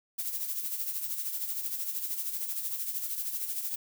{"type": "noise with tremolo", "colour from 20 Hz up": "violet", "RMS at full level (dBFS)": -32, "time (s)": [0.18, 3.76], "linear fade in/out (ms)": 10, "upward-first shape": "sine", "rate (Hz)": 13, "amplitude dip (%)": 55, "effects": []}